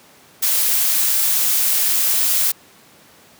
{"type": "noise", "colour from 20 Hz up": "blue", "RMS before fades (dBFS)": -17, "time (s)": [0.42, 2.52], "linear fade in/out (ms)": 10, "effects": ["pink hiss -48 dBFS RMS until 3.39 s", "high-pass 150 Hz 12 dB/octave"]}